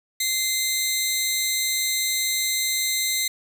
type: tone pair together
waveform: 15% pulse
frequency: 2075 / 3801 Hz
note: C7 / A#7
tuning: -15 / +33 cents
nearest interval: minor seventh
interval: 1048 cents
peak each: -18 dBFS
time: 0.2-3.28 s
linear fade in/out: 5 ms
effects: none